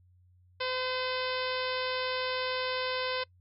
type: harmonic tone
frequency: 511 Hz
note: C5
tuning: 41 cents flat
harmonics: 1 / 2 / 3 / 4 / 5 / 6 / 7 / 8 / 9 / 10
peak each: -34 / -37 / -39 / -40 / -41 / -42 / -42 / -43 / -44 / -44 dBFS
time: 0.6-3.24 s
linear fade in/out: 10 ms
effects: noise-tail reverb RT60 0.1 s tail -24 dB re dry + added 90 Hz sine -59 dBFS peak until 3.4 s